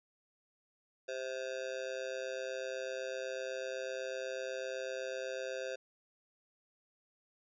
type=tone with amplitude modulation; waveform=square; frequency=523.3 Hz; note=C5; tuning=in tune; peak=-34 dBFS; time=1.08-5.76 s; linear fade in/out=10 ms; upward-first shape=sine; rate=128 Hz; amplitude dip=100%; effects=resampled to 16000 Hz